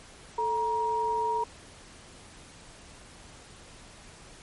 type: tone pair together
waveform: sine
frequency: 440 / 945.9 Hz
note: A4 / A#5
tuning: 0 / +25 cents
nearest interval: octave + minor second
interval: 1325 cents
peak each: -32 / -26 dBFS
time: 0.38-1.44 s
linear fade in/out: 5 ms
effects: pink hiss -50 dBFS RMS until 4.42 s + MP3 48 kbps